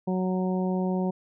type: harmonic tone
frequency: 185 Hz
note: F#3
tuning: in tune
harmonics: 1 / 2 / 3 / 4 / 5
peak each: -25 / -31 / -35 / -37 / -39 dBFS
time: 0.07-1.11 s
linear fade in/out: 10 ms
effects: none